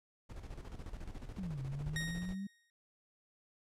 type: noise with tremolo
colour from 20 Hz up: brown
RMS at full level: -44 dBFS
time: 0.29-2.35 s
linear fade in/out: 10 ms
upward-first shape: square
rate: 14 Hz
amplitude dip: 60%
type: exponential two-way sweep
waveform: sine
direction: down then up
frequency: 201.6 to 131.1 to 201.6 Hz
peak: -38 dBFS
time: 1.38-2.47 s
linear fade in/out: 5 ms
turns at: 1.61 s
type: tone with exponential decay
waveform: sawtooth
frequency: 1867 Hz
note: A#6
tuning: 2 cents sharp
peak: -32 dBFS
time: 1.96-2.7 s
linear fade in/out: 1 ms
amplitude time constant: 160 ms
effects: low-pass 11000 Hz 12 dB/octave